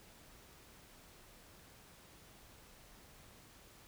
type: silence
effects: pink hiss -60 dBFS RMS until 3.87 s

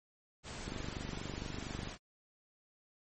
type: noise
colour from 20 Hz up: pink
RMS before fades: -45 dBFS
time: 0.43-1.98 s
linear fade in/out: 50 ms
type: click train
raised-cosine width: 3 ms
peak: -29 dBFS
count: 30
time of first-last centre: 0.68-1.873 s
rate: 24.3 Hz
effects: MP3 32 kbps

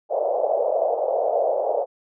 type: band-pass noise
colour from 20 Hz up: white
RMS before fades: -22 dBFS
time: 0.09-1.86 s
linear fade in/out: 50 ms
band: 490 to 690 Hz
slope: 48 dB/octave
effects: none

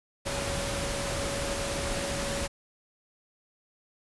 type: tone in noise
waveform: sine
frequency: 560 Hz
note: C#5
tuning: 18 cents sharp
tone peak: -35 dBFS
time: 0.25-2.48 s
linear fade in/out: 20 ms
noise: pink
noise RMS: -32 dBFS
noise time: 0.25-2.48 s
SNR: -6 dB
effects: resampled to 24000 Hz

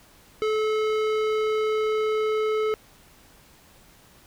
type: tone with low-pass filter sweep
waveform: square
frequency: 432.4 Hz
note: A4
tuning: 30 cents flat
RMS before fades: -24 dBFS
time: 0.42-2.74 s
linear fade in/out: 0 ms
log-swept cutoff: 3700 to 2400 Hz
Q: 0.7
effects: pink hiss -54 dBFS RMS until 4.26 s

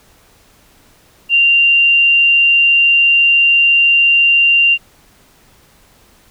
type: tone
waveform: sine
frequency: 2777 Hz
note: F7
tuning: 10 cents flat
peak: -7 dBFS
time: 1.29-4.78 s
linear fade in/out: 50 ms
effects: pink hiss -49 dBFS RMS until 6.3 s

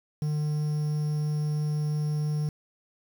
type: tone with quantisation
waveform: triangle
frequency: 150.5 Hz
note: D3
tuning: 43 cents sharp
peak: -23 dBFS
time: 0.22-2.49 s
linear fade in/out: 2 ms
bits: 8
effects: none

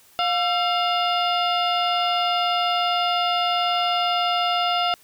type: harmonic tone with a mistuned harmonic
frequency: 708 Hz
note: F5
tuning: 23 cents sharp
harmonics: 1 / 2 / 3 / 4 / 5 / 6 / 7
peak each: -22 / -25 / -34 / -26 / -31 / -39 / -36 dBFS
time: 0.19-4.94 s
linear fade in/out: 0 ms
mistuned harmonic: 2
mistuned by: -83 cents
effects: white hiss -54 dBFS RMS until 5.03 s

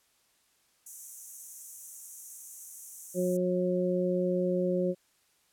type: high-pass noise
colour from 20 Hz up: white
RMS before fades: -43 dBFS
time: 0.86-3.37 s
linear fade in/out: 5 ms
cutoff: 5900 Hz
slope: 96 dB/octave
type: harmonic tone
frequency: 181 Hz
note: F#3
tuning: 38 cents flat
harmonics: 1 / 2 / 3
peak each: -30 / -30 / -30 dBFS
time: 3.14-4.95 s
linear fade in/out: 50 ms
effects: white hiss -69 dBFS RMS until 5.52 s + low-pass 12000 Hz 12 dB/octave

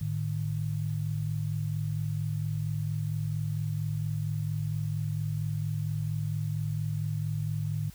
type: tone pair together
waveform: sine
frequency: 107.1 / 151.46 Hz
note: A2 / D#3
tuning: -46 / -46 cents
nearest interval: tritone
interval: 600 cents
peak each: -31 / -31 dBFS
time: 0.01-7.9 s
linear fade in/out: 5 ms
effects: added 50 Hz sine -52 dBFS peak until 7.94 s + white hiss -55 dBFS RMS until 7.94 s

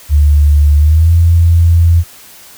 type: tone with pitch glide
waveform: sine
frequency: 73.42 to 84.34 Hz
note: D2 to E2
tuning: 0 to +40 cents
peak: -4 dBFS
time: 0.09-2.04 s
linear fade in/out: 50 ms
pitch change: +240 cents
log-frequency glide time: 0.77-1.13 s
effects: white hiss -37 dBFS RMS until 2.57 s

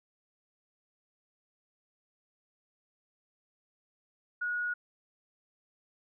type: tone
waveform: sine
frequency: 1452 Hz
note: F#6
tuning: 33 cents flat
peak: -30 dBFS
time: 4.41-4.74 s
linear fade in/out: 10 ms
effects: none

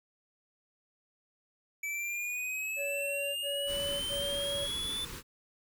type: exponential sweep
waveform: square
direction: up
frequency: 2300 to 3520 Hz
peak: -34 dBFS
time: 1.83-5.05 s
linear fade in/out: 5 ms
type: tone bursts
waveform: triangle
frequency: 566 Hz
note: C#5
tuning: 36 cents sharp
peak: -33 dBFS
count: 3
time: 2.76-4.684 s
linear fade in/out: 50 ms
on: 600 ms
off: 62 ms
type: band-stop noise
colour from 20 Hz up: pink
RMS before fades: -43 dBFS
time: 3.66-5.23 s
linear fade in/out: 50 ms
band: 530 to 870 Hz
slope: 96 dB/octave
effects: none

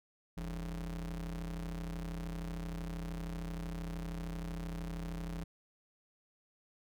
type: ring-modulated tone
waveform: square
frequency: 61.74 Hz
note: B1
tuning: in tune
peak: -36 dBFS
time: 0.37-5.44 s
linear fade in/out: 5 ms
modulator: 107 Hz
effects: none

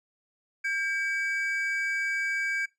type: tone pair together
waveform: triangle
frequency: 1600 / 2283 Hz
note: G6 / D7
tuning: +35 / -50 cents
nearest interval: tritone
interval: 615 cents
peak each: -28 dBFS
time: 0.64-2.66 s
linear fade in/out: 10 ms
effects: noise-tail reverb RT60 0.2 s tail -20 dB re dry + resampled to 24000 Hz

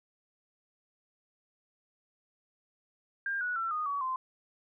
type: tone with pitch steps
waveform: sine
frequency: 1600 / 1467.2 / 1345.4 / 1233.8 / 1131.4 / 1037.5 Hz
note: G6 / F#6 / E6 / D#6 / C#6 / C6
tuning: +35 / -15 / +35 / -15 / +35 / -15 cents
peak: -30 dBFS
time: 3.26-4.16 s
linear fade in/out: 2 ms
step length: 150 ms
effects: none

